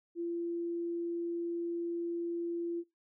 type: tone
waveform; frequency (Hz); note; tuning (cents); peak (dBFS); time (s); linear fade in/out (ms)
sine; 341.3; F4; -40; -33; 0.15-2.84; 50
effects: noise-tail reverb RT60 0.3 s tail -26 dB re dry